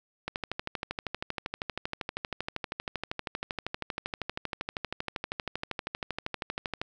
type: click train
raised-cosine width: 0.3 ms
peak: -16 dBFS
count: 84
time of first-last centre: 0.28-6.815 s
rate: 12.7 Hz
effects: none